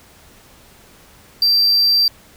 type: tone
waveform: triangle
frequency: 4699 Hz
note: D8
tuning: in tune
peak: -10 dBFS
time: 1.42-2.08 s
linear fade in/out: 2 ms
effects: pink hiss -47 dBFS RMS until 2.36 s